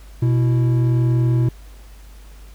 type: tone pair together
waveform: triangle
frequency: 123.46 / 329.6 Hz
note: B2 / E4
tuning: 0 / 0 cents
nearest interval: octave + perfect fourth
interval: 1700 cents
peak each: -12 / -23 dBFS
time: 0.22-1.49 s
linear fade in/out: 5 ms
effects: added 50 Hz sine -38 dBFS peak until 2.54 s + pink hiss -50 dBFS RMS until 2.54 s